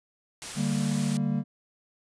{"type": "noise", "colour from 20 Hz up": "white", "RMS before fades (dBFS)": -37, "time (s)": [0.42, 1.17], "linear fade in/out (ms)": 0}
{"type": "chord", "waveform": "triangle", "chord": "G minor", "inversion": "second", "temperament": "equal with one note detuned", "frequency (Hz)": [146.83, 196, 230.9], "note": ["D3", "G3", "Bb3"], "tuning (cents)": [0, 0, -16], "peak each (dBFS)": -27, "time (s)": [0.55, 1.44], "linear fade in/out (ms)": 50}
{"effects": ["resampled to 22050 Hz"]}